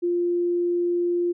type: tone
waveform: sine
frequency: 349.2 Hz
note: F4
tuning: in tune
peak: -20 dBFS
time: 0.02-1.33 s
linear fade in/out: 20 ms
effects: none